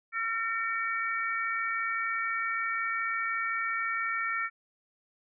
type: harmonic tone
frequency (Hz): 454.2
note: A#4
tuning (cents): -45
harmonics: 3 / 4 / 5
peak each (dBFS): -32 / -33 / -34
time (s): 0.12-4.5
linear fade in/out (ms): 50
effects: none